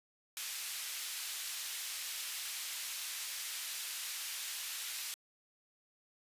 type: high-pass noise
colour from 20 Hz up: pink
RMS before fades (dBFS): -41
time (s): 0.37-5.14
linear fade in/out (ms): 0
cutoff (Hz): 2600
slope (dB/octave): 12
effects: resampled to 32000 Hz